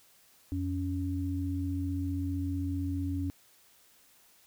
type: tone pair together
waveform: sine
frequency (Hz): 88.04 / 279.5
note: F2 / C#4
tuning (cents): +14 / +14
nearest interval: octave + minor sixth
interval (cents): 2000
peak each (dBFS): -32 / -33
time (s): 0.52-3.3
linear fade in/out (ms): 0
effects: white hiss -62 dBFS RMS until 4.46 s